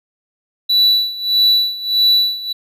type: tone with tremolo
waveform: triangle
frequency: 3951 Hz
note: B7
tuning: in tune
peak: -7 dBFS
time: 0.69-2.53 s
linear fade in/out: 10 ms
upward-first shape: sine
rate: 1.6 Hz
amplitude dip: 85%
effects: none